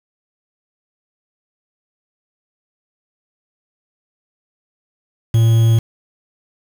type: tone with quantisation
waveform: triangle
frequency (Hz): 113.8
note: A#2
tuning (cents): -41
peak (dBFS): -7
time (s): 5.34-5.79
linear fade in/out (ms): 5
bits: 5
effects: none